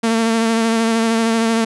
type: tone with vibrato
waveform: sawtooth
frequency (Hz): 226.7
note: A#3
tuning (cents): -48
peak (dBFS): -10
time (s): 0.03-1.65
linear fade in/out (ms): 10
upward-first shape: sine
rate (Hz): 13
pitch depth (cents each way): 24
effects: resampled to 24000 Hz